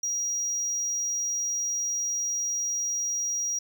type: tone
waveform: triangle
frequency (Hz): 5730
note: F8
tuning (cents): +44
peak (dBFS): -25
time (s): 0.03-3.59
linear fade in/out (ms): 5
effects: none